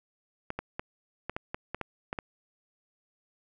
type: clicks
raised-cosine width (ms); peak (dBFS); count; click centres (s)
0.5; -18; 10; 0.504 / 0.59 / 0.795 / 1.296 / 1.365 / 1.545 / 1.746 / 1.813 / 2.129 / 2.188
effects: none